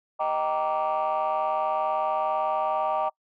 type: chord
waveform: sine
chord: Eb major seventh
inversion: none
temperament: just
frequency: 622.3 / 777.8 / 933.4 / 1166.7 Hz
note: Eb5 / G5 / Bb5 / D6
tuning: 0 / -14 / +2 / -12 cents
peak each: -27 / -26 / -28 / -29 dBFS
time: 0.19-3.1 s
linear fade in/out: 20 ms
effects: noise-tail reverb RT60 0.1 s tail -25 dB re dry + tanh soft clip ceiling -18 dBFS